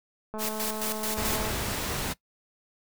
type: click train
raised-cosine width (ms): 1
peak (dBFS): -23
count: 253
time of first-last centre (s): 0.34-1.507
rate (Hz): 216
type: noise with tremolo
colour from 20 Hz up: white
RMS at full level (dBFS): -31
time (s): 0.38-1.42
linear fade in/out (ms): 50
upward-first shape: square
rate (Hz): 4.6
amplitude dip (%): 65
type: noise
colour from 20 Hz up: pink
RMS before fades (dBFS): -31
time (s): 1.16-2.14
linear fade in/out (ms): 20
effects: noise-tail reverb RT60 0.1 s tail -20 dB re dry